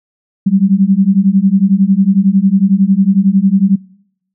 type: beating tone pair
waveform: sine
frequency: 188.6 / 199.6 Hz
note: F#3 / G3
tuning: +33 / +32 cents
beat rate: 11 Hz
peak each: -10 dBFS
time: 0.46-3.76 s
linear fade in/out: 10 ms
effects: noise-tail reverb RT60 0.8 s tail -25 dB re dry